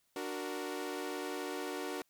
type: chord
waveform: sawtooth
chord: D augmented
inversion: none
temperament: equal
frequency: 293.7 / 370 / 466.2 Hz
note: D4 / F#4 / A#4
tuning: 0 / 0 / 0 cents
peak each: -38 / -37 / -39 dBFS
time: 0.16-2.02 s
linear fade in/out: 2 ms
effects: white hiss -75 dBFS RMS until 2.09 s